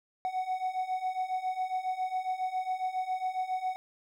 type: beating tone pair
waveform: triangle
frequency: 740 / 747.3 Hz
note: F#5 / F#5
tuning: 0 / +17 cents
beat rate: 7.3 Hz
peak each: -33 / -30 dBFS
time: 0.25-3.76 s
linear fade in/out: 0 ms
effects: none